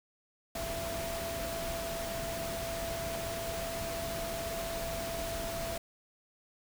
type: tone in noise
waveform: sine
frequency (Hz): 669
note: E5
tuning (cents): +25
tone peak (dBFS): -37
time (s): 0.55-5.78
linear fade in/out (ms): 5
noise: pink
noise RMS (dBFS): -39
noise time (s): 0.55-5.78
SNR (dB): -1
effects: none

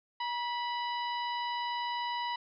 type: harmonic tone with a mistuned harmonic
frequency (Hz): 987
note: B5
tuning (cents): -1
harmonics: 1 / 2 / 3 / 4 / 5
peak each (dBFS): -33 / -41 / -42 / -45 / -49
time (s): 0.2-2.36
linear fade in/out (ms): 5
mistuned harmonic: 1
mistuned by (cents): -51
effects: none

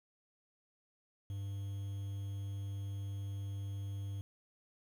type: tone with quantisation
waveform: triangle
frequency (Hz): 99.3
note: G2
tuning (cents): +23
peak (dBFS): -36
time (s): 1.3-4.21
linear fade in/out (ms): 0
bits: 10
effects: none

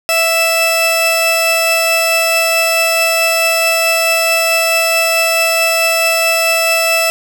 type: tone pair together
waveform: sawtooth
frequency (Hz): 660.4 / 2637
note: E5 / E7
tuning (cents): +3 / 0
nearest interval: 2 octaves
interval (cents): 2397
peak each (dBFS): -10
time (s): 0.09-7.1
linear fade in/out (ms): 0
effects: none

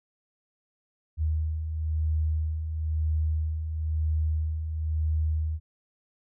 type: beating tone pair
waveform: sine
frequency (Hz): 77.4 / 78.4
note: D#2 / D#2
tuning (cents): -9 / +14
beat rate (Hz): 1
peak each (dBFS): -34 / -25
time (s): 1.17-5.6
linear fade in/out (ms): 50
effects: none

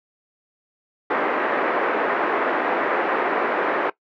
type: band-pass noise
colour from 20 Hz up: pink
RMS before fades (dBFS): -22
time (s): 1.1-3.9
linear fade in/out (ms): 5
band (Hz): 330 to 1900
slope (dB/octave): 24
effects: noise-tail reverb RT60 0.1 s tail -19 dB re dry

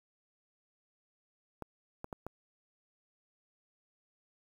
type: clicks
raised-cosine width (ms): 1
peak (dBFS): -26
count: 4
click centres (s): 1.623 / 2.044 / 2.128 / 2.266
effects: 9-bit

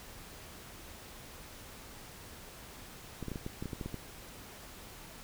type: clicks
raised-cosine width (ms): 3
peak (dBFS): -25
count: 11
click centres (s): 3.227 / 3.283 / 3.317 / 3.358 / 3.464 / 3.625 / 3.657 / 3.732 / 3.812 / 3.86 / 3.943
effects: pink hiss -50 dBFS RMS until 5.23 s

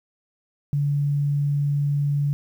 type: tone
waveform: sine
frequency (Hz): 143.7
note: D3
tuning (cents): -37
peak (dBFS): -19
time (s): 0.73-2.33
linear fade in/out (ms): 0
effects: 9-bit

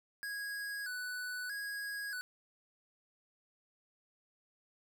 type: tone with vibrato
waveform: square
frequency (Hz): 1568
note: G6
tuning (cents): 0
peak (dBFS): -39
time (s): 0.23-2.21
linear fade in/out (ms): 0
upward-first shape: square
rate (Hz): 0.79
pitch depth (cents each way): 90
effects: none

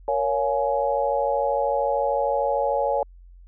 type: chord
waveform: sine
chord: Bb minor seventh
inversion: none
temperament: just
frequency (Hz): 466.2 / 559.4 / 699.2 / 839.1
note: Bb4 / Db5 / F5 / Ab5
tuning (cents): 0 / +16 / +2 / +18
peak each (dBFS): -28 / -23 / -29 / -25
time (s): 0.08-3.03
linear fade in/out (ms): 2
effects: added 44 Hz sine -44 dBFS peak until 3.47 s

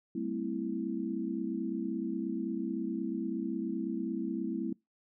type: chord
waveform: sine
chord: A minor seventh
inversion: third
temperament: equal with one note detuned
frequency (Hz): 196 / 225.3 / 261.6 / 329.6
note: G3 / A3 / C4 / E4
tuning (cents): 0 / +41 / 0 / 0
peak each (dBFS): -39 / -37 / -38 / -36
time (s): 0.15-4.73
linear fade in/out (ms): 5
effects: noise-tail reverb RT60 0.2 s tail -26 dB re dry

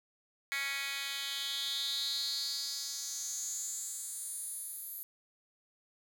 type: tone with high-pass filter sweep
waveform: 10% pulse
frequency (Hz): 277.2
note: C#4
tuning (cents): 0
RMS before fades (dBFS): -38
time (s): 0.52-5.03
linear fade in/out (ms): 0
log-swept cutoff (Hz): 2200 to 12000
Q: 5.1
effects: none

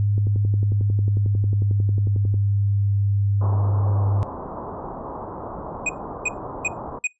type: tone with pitch glide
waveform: sine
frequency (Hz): 102.2 to 100.33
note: G#2 to G2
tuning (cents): -27 to +41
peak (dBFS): -17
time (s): 0-4.23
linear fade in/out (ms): 0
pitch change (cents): -32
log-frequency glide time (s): 0.29-2.93
type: click train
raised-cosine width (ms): 3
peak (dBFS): -18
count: 25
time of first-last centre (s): 0.18-2.342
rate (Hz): 11.1
type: low-pass noise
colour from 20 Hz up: white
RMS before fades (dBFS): -33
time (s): 3.41-6.99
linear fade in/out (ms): 5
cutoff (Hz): 1100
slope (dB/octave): 48
type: tone bursts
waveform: square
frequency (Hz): 2489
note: D#7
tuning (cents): 0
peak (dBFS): -20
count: 4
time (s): 5.86-7.072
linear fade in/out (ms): 5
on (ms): 33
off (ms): 360
effects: noise-tail reverb RT60 0.2 s tail -24 dB re dry + resampled to 22050 Hz

